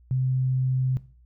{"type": "tone", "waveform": "sine", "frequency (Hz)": 129.6, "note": "C3", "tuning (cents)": -16, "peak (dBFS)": -21, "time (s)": [0.11, 0.97], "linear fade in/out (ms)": 0, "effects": ["noise-tail reverb RT60 0.4 s tail -17 dB re dry", "added 60 Hz sine -52 dBFS peak until 1.25 s"]}